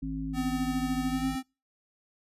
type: harmonic tone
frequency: 53.6 Hz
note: A1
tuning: 45 cents flat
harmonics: 1 / 3 / 5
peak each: -37 / -38 / -33 dBFS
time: 0.02-1.36 s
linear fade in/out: 10 ms
type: tone with pitch glide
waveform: square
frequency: 254.5 to 261.8 Hz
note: C4 to C4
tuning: -48 to +1 cents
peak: -30 dBFS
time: 0.33-1.43 s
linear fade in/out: 50 ms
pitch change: +49 cents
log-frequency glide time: 1.05-1.3 s
effects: noise-tail reverb RT60 0.3 s tail -26 dB re dry + resampled to 32000 Hz